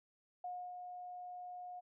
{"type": "tone with ADSR envelope", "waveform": "sine", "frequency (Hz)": 720, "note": "F#5", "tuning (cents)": -47, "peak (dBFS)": -40, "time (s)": [0.44, 1.81], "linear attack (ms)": 4, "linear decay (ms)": 280, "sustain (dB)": -5, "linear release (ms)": 23, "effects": []}